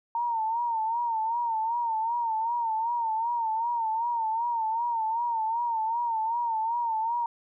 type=tone with vibrato; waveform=sine; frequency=916 Hz; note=A#5; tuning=31 cents flat; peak=-25 dBFS; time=0.15-7.26 s; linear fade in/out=2 ms; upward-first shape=sine; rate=2.6 Hz; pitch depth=80 cents each way; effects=none